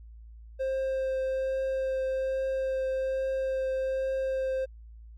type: tone with vibrato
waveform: triangle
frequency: 528 Hz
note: C5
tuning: 16 cents sharp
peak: -25 dBFS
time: 0.59-4.66 s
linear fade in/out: 20 ms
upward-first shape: triangle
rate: 1.2 Hz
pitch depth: 10 cents each way
effects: added 56 Hz sine -45 dBFS peak until 5.17 s